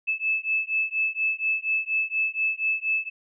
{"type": "beating tone pair", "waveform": "sine", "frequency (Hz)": [2613, 2617.2], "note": ["E7", "E7"], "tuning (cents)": [-16, -13], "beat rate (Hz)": 4.2, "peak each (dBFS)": -26, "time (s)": [0.07, 3.1], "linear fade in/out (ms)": 20, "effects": []}